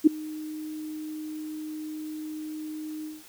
sine tone with ADSR envelope, 308.9 Hz, D#4, 12 cents flat, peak -9 dBFS, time 0.04-3.24 s, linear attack 29 ms, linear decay 8 ms, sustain -24 dB, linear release 190 ms, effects white hiss -51 dBFS RMS until 3.28 s

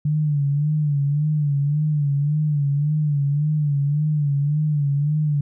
sine tone with vibrato, 146.83 Hz, D3, in tune, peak -17 dBFS, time 0.05-5.41 s, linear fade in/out 5 ms, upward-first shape sine, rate 1.8 Hz, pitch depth 75 cents each way, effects none

